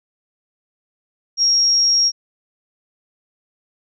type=tone; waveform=sine; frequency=5590 Hz; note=F8; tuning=1 cent sharp; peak=-12 dBFS; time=1.37-2.12 s; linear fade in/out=50 ms; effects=none